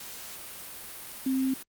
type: tone in noise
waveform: sine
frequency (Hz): 263.4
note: C4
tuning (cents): +12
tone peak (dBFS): -24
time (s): 1.26-1.54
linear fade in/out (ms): 5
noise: white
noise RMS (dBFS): -42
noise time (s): 0-1.63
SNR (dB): +15
effects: Opus 48 kbps